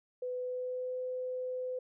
sine tone with pitch glide, 500 to 507 Hz, B4 to B4, +21 to +45 cents, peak -34 dBFS, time 0.22-1.79 s, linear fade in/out 5 ms, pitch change +24 cents, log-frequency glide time 0.35-0.98 s, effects none

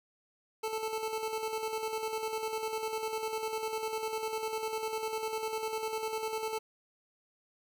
25% pulse tone with tremolo, 440 Hz, A4, in tune, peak -28 dBFS, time 0.63-6.59 s, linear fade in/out 10 ms, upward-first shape square, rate 10 Hz, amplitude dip 45%, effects none

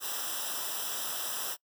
white noise with comb filter, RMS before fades -35 dBFS, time 0-1.57 s, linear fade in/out 50 ms, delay 0.45 ms, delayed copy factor -0.9, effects noise-tail reverb RT60 0.1 s tail -24 dB re dry

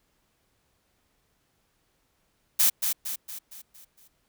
blue noise with echo, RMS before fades -20 dBFS, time 2.59-2.7 s, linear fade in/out 10 ms, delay 230 ms, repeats 6, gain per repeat -6 dB, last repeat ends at 4.08 s, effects pink hiss -71 dBFS RMS until 4.28 s

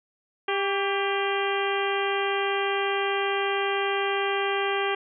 harmonic tone with a mistuned harmonic, 397.2 Hz, G4, 23 cents sharp, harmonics 1 / 2 / 3 / 4 / 5 / 6 / 7 / 8, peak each -27 / -30 / -32 / -33 / -34 / -35 / -35 / -36 dBFS, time 0.48-4.95 s, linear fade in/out 5 ms, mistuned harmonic 3, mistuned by -46 cents, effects none

